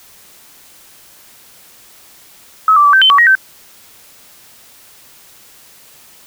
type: tone with pitch steps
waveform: sine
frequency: 1285 / 1170 / 1154 / 1552 / 3078 / 1134 / 1890 / 1548 Hz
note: E6 / D6 / D6 / G6 / G7 / C#6 / A#6 / G6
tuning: -45 / -7 / -31 / -18 / -32 / +39 / +23 / -22 cents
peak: -5 dBFS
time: 2.68-3.352 s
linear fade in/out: 2 ms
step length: 84 ms
effects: white hiss -43 dBFS RMS until 6.26 s